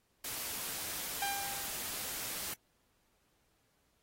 white noise, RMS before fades -40 dBFS, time 0.24-2.54 s, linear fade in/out 5 ms
sawtooth tone with exponential decay, 797 Hz, G5, 28 cents sharp, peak -28 dBFS, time 1.22-1.96 s, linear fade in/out 2 ms, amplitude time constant 160 ms
effects pink hiss -75 dBFS RMS until 4.02 s + AAC 48 kbps

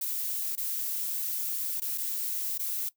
violet noise with dropouts, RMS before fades -32 dBFS, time 0.01-2.89 s, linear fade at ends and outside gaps 5 ms, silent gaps 0.554-0.576 / 1.801-1.818 / 1.977-1.981 / 2.579-2.593 s, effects noise-tail reverb RT60 0.1 s tail -18 dB re dry

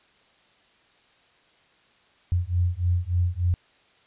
sine beating tone pair, 86.8 / 90.2 Hz, F2 / F#2, -10 / -44 cents, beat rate 3.4 Hz, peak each -24 dBFS, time 2.32-3.54 s, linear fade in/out 0 ms, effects white hiss -60 dBFS RMS until 4.06 s + resampled to 8000 Hz

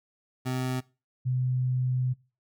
25% pulse / sine tone pair in turn, 128.3 / 127.19 Hz, C3 / C3, -34 / -49 cents, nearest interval unison, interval 15 cents, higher first, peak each -24 dBFS, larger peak neither, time 0.45-0.81 / 1.25-2.14 s, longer second, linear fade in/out 20 ms, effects noise-tail reverb RT60 0.3 s tail -21 dB re dry

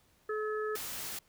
harmonic tone, 428.8 Hz, A4, 45 cents flat, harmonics 1 / 3 / 4, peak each -33 / -39 / -42 dBFS, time 0.29-0.76 s, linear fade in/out 5 ms
white noise, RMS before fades -40 dBFS, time 0.75-1.19 s, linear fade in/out 5 ms
effects pink hiss -68 dBFS RMS until 1.28 s

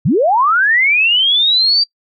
sine linear sweep, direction up, 105.5 to 4700 Hz, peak -9 dBFS, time 0.05-1.84 s, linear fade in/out 10 ms, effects noise-tail reverb RT60 0.1 s tail -24 dB re dry

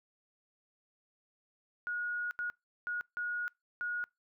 sine tone bursts at uneven times, 1446 Hz, F#6, 40 cents flat, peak -33 dBFS, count 5, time 1.87-2.31 / 2.39-2.5 / 2.87-3.01 / 3.17-3.48 / 3.81-4.04 s, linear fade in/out 0 ms, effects noise-tail reverb RT60 0.2 s tail -25 dB re dry

